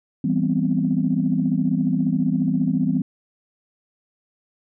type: chord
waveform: sine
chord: C major seventh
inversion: first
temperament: equal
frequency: 164.81 / 196 / 246.9 / 261.6 Hz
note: E3 / G3 / B3 / C4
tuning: 0 / 0 / 0 / 0 cents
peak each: -23 dBFS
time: 0.24-3.02 s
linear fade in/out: 5 ms
effects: tanh soft clip ceiling -7 dBFS